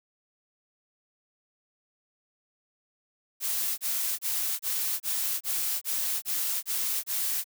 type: noise bursts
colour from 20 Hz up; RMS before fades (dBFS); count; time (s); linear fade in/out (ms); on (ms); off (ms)
blue; -29; 10; 3.4-7.443; 50; 380; 27
effects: none